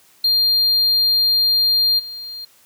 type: tone with level steps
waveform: triangle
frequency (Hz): 4200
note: C8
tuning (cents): +6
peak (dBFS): -12 / -28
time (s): 0.24-2.45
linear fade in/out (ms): 5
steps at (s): 1.98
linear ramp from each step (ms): 20
effects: white hiss -53 dBFS RMS until 2.65 s + high-pass 60 Hz 12 dB/octave